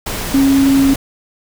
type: tone in noise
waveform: sine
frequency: 272.9 Hz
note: C#4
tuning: 27 cents flat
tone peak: -8 dBFS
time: 0.34-0.94 s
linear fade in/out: 5 ms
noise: pink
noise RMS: -22 dBFS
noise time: 0.06-0.96 s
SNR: +11 dB
effects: none